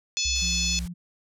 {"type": "harmonic tone", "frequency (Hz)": 863, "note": "A5", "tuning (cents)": -34, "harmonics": [3, 4, 5, 6, 7, 8], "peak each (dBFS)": [-31, -31, -31, -31, -31, -31], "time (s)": [0.17, 0.79], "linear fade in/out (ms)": 0}
{"type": "tone with vibrato", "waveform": "sine", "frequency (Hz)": 64.4, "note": "C2", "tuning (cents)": -27, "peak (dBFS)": -29, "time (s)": [0.25, 0.86], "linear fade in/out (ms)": 5, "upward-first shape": "triangle", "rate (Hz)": 8.7, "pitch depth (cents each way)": 11}
{"type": "noise", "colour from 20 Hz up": "white", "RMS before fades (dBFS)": -45, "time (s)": [0.35, 0.88], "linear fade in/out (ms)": 5}
{"type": "tone", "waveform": "sine", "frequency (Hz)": 174.61, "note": "F3", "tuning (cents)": 0, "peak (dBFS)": -33, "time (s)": [0.41, 0.94], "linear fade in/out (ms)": 20}
{"effects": ["low-pass 11000 Hz 12 dB/octave"]}